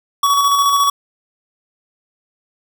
square tone with tremolo, 1128 Hz, C#6, 30 cents sharp, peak -11 dBFS, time 0.23-0.9 s, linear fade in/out 5 ms, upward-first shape square, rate 14 Hz, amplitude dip 30%, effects none

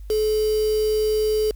sine tone with quantisation, 430 Hz, A4, 40 cents flat, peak -18 dBFS, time 0.1-1.51 s, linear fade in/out 2 ms, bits 5, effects added 50 Hz sine -34 dBFS peak until 1.55 s + white hiss -62 dBFS RMS until 1.55 s

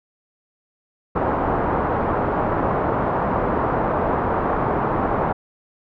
white low-pass noise, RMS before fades -21 dBFS, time 1.15-5.33 s, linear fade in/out 10 ms, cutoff 1100 Hz, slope 24 dB/octave, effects none

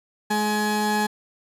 30% pulse tone pair together, 211.1 / 843 Hz, G#3 / G#5, +29 / +26 cents, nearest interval 2 octaves, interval 2397 cents, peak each -21 dBFS, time 0.3-1.07 s, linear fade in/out 10 ms, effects resampled to 32000 Hz

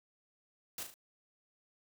white noise with echo, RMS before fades -41 dBFS, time 0.78-0.83 s, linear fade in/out 2 ms, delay 37 ms, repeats 3, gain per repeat -6 dB, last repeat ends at 0.941 s, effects none

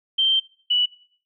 sine tone pair in turn, 3136 / 2953 Hz, G7 / F#7, 0 / -4 cents, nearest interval minor second, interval 104 cents, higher first, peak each -16 dBFS, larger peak neither, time 0.18-0.4 / 0.7-0.86 s, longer first, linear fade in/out 10 ms, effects noise-tail reverb RT60 0.6 s tail -23 dB re dry

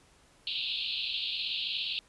white band-pass noise, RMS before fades -34 dBFS, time 0.47-1.99 s, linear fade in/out 0 ms, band 2600 to 4300 Hz, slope 96 dB/octave, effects pink hiss -62 dBFS RMS until 2.08 s + resampled to 24000 Hz

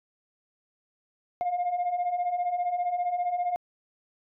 sine beating tone pair, 698.5 / 713.5 Hz, F5 / F5, 0 / +37 cents, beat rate 15 Hz, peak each -30 / -25 dBFS, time 1.41-3.56 s, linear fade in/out 0 ms, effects tanh soft clip ceiling -22 dBFS

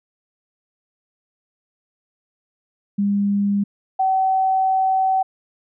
sine tone pair in turn, 201.7 / 761.5 Hz, G3 / F#5, +50 / +50 cents, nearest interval octave + major seventh, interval 2300 cents, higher second, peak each -16 / -15 dBFS, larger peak second, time 2.98-3.64 / 3.99-5.23 s, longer second, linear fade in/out 10 ms, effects none

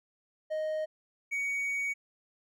triangle tone pair in turn, 622.3 / 2245 Hz, D#5 / C#7, 0 / +21 cents, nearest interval octave + minor seventh, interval 2221 cents, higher second, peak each -28 dBFS, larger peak neither, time 0.5-0.86 / 1.31-1.94 s, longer second, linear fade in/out 20 ms, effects none

